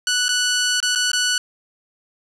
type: tone with dropouts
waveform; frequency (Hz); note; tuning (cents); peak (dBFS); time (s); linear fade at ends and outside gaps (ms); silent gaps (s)
10% pulse; 1480; F#6; 0; -8; 0.07-1.38; 2; 0.283-0.29 / 0.803-0.827 / 0.951-0.957 / 1.117-1.132
effects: low-pass 8000 Hz 12 dB/octave + 8-bit